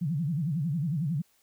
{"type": "tone with vibrato", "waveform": "sine", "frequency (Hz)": 155.56, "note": "D#3", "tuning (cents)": 0, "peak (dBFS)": -26, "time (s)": [0.01, 1.22], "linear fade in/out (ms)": 10, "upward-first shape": "sine", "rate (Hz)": 11, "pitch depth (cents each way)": 240, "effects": ["white hiss -67 dBFS RMS until 1.42 s"]}